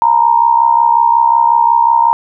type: tone with amplitude modulation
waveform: sine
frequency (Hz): 932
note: A#5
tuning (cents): -1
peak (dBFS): -3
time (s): 0.02-2.13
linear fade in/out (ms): 0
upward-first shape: sine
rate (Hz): 65.5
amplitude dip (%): 75
effects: none